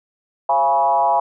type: tone with frequency modulation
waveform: sine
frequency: 830 Hz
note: G#5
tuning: 1 cent flat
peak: -13 dBFS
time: 0.49-1.2 s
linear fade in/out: 5 ms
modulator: 146 Hz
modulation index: 1.3
effects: none